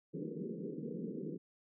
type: band-pass noise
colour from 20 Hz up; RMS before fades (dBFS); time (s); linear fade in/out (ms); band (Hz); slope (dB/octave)
pink; -42; 0.13-1.38; 20; 150 to 490; 96
effects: none